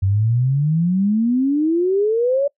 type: exponential sweep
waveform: sine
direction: up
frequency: 93.5 to 577 Hz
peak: -14 dBFS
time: 0.02-2.48 s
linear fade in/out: 10 ms
effects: noise-tail reverb RT60 0.1 s tail -22 dB re dry